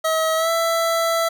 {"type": "tone with pitch glide", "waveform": "25% pulse", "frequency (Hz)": [640, 663.7], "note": ["D#5", "E5"], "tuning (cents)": [49, 12], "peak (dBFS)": -14, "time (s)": [0.04, 1.29], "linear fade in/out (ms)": 10, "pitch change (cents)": 63, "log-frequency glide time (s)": [0.36, 0.5], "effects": []}